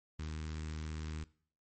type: tone with notch filter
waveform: sawtooth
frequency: 77.78 Hz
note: D#2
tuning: in tune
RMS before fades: -41 dBFS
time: 0.19-1.24 s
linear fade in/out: 5 ms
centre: 640 Hz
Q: 0.7
effects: noise-tail reverb RT60 0.5 s tail -20 dB re dry + MP3 32 kbps